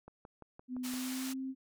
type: click train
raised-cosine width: 1 ms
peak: -36 dBFS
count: 6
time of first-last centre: 0.08-0.938 s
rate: 5.83 Hz
type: tone with pitch glide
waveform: sine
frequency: 252.2 to 264 Hz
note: B3 to C4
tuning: +36 to +16 cents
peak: -36 dBFS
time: 0.68-1.55 s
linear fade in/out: 50 ms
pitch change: +80 cents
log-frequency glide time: 0.87-1.33 s
type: band-pass noise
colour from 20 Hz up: white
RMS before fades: -44 dBFS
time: 0.83-1.34 s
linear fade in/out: 20 ms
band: 640 to 11000 Hz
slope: 12 dB/octave
effects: none